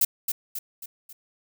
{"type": "noise with echo", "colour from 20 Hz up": "violet", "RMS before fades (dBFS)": -20, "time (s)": [0.01, 0.05], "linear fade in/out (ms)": 5, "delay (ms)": 270, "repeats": 4, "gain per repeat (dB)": -6, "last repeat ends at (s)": 1.13, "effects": []}